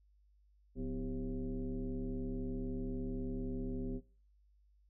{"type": "tone with frequency modulation", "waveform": "sine", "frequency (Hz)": 108.2, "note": "A2", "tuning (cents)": -29, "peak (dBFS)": -36, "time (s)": [0.75, 4.01], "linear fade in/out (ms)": 50, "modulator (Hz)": 143, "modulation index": 1.9, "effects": ["noise-tail reverb RT60 0.4 s tail -20 dB re dry", "added 50 Hz sine -65 dBFS peak until 4.89 s"]}